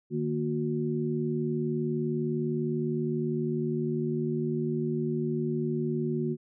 sine tone cluster, 152.1 / 231.9 / 364.5 Hz, D#3 / A#3 / F#4, -39 / -9 / -26 cents, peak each -31 dBFS, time 0.1-6.37 s, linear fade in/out 50 ms, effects none

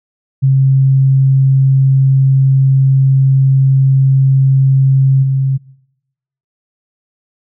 sine tone with level steps, 134.4 Hz, C3, 47 cents sharp, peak -6 / -10 dBFS, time 0.42-5.58 s, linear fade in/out 20 ms, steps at 5.22 s, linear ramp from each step 20 ms, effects noise-tail reverb RT60 0.9 s tail -23 dB re dry

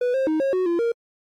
triangle tone with pitch steps, 492.7 / 531 / 313 / 543 / 369.8 / 342.3 / 466.3 Hz, B4 / C5 / D#4 / C#5 / F#4 / F4 / A#4, -4 / +25 / +10 / -36 / -1 / -35 / +1 cents, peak -17 dBFS, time 0.01-0.92 s, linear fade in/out 5 ms, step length 130 ms, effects AAC 64 kbps

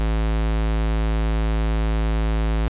square tone, 54.4 Hz, A1, 19 cents flat, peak -19 dBFS, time 0-2.68 s, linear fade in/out 0 ms, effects resampled to 8000 Hz + 10-bit

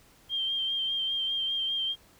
sine tone with vibrato, 3172 Hz, G7, 20 cents sharp, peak -27 dBFS, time 0.29-1.96 s, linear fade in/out 50 ms, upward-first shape sine, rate 5 Hz, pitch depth 25 cents each way, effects pink hiss -59 dBFS RMS until 2.19 s

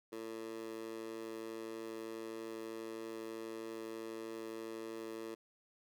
15% pulse tone with high-pass filter, 112.3 Hz, A2, 36 cents sharp, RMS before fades -45 dBFS, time 0.12-5.35 s, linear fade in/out 10 ms, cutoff 380 Hz, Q 2.5, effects none

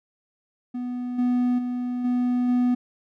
triangle tone with level steps, 246.9 Hz, B3, in tune, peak -25 / -17 / -23 / -18 / -16 dBFS, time 0.74-2.75 s, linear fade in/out 10 ms, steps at 1.18 / 1.58 / 2.04 / 2.48 s, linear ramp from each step 10 ms, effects none

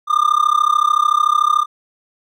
triangle tone with amplitude modulation, 1205 Hz, D6, 44 cents sharp, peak -6 dBFS, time 0.07-1.66 s, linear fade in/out 50 ms, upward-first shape sine, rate 33.6 Hz, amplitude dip 95%, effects none

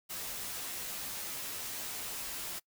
white noise with comb filter, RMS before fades -40 dBFS, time 0.09-2.6 s, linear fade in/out 20 ms, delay 13 ms, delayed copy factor -0.7, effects noise-tail reverb RT60 0.1 s tail -24 dB re dry

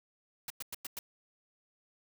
white noise bursts, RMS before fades -40 dBFS, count 5, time 0.48-0.99 s, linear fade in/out 2 ms, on 22 ms, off 100 ms, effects none

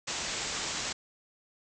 white low-pass noise, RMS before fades -35 dBFS, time 0.07-0.93 s, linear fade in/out 10 ms, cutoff 7800 Hz, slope 96 dB/octave, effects none

